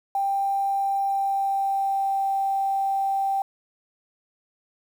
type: tone with pitch glide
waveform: sine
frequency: 789 to 782.6 Hz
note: G5 to G5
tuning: +11 to -3 cents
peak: -21 dBFS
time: 0.15-3.42 s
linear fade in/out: 2 ms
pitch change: -14 cents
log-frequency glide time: 0.67-2.24 s
effects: 8-bit